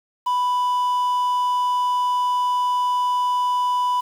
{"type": "tone with quantisation", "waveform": "triangle", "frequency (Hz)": 990, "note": "B5", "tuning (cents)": 4, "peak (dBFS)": -16, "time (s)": [0.26, 4.01], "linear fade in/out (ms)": 10, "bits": 7, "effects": []}